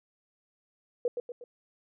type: tone with echo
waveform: sine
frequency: 484.7 Hz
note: B4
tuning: 32 cents flat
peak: -24 dBFS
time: 1.05-1.08 s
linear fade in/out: 2 ms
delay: 120 ms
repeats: 3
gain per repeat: -6 dB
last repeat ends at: 1.44 s
effects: none